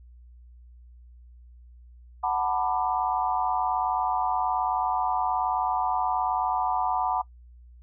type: chord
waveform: sine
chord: B minor seventh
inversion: second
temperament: just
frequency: 740.8 / 889 / 987.8 / 1185.3 Hz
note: F#5 / A5 / B5 / D6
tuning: +2 / +18 / 0 / +16 cents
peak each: -27 / -29 / -29 / -32 dBFS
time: 2.23-7.22 s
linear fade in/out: 10 ms
effects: noise-tail reverb RT60 0.1 s tail -21 dB re dry + added 60 Hz sine -47 dBFS peak until 7.82 s